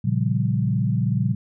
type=chord; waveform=sine; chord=G half-diminished seventh; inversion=first; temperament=equal; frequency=116.54 / 138.59 / 174.61 / 196 Hz; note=Bb2 / Db3 / F3 / G3; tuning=0 / 0 / 0 / 0 cents; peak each=-22 / -24 / -26 / -26 dBFS; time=0.04-1.35 s; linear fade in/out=10 ms; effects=none